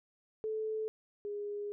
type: tone pair in turn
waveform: sine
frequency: 435.9 / 411.4 Hz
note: A4 / G#4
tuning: -16 / -16 cents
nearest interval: minor second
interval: 100 cents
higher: first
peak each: -33 / -36 dBFS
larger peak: first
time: 0.44-0.88 / 1.25-1.72 s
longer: second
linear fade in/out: 0 ms
effects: none